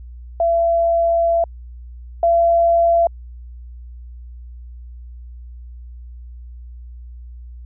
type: tone pair in turn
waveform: sine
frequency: 674 / 677.8 Hz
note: E5 / E5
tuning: +38 / +48 cents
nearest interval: unison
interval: 10 cents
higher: second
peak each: -13 / -11 dBFS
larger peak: second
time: 0.4-1.44 / 2.23-3.07 s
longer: first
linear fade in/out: 2 ms
effects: added 60 Hz sine -33 dBFS peak until 7.65 s

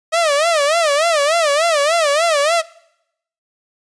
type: tone with vibrato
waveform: sawtooth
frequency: 622 Hz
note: D#5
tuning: 1 cent flat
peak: -9 dBFS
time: 0.12-2.62 s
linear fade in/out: 20 ms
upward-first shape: sine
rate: 3.4 Hz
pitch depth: 170 cents each way
effects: noise-tail reverb RT60 0.8 s tail -22 dB re dry + resampled to 22050 Hz

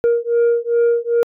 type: beating tone pair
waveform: sine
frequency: 469.1 / 471.6 Hz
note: A#4 / A#4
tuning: +11 / +20 cents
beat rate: 2.5 Hz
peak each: -14 dBFS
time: 0.04-1.23 s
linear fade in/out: 0 ms
effects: tanh soft clip ceiling -10 dBFS

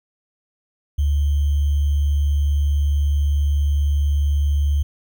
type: tone with sample-and-hold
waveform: sine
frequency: 72.3 Hz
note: D2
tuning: 27 cents flat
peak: -15 dBFS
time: 0.98-4.83 s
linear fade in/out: 10 ms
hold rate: 3150 Hz
effects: none

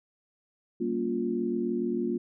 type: chord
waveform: sine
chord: G half-diminished seventh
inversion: none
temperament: just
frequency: 196 / 235.2 / 282.2 / 352.8 Hz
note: G3 / Bb3 / Db4 / F4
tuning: 0 / +16 / +31 / +18 cents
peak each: -36 / -30 / -36 / -30 dBFS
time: 0.8-2.18 s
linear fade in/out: 10 ms
effects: none

